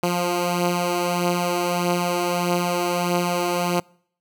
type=beating tone pair; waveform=10% pulse; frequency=174.61 / 176.21 Hz; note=F3 / F3; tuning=0 / +16 cents; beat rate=1.6 Hz; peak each=-19 / -13 dBFS; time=0.03-3.8 s; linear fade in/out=5 ms; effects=noise-tail reverb RT60 0.6 s tail -26 dB re dry